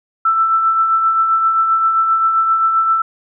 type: tone with tremolo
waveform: sine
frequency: 1328 Hz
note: E6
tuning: 12 cents sharp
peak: -9 dBFS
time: 0.25-3.02 s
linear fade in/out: 5 ms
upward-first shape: triangle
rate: 7.6 Hz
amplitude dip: 45%
effects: none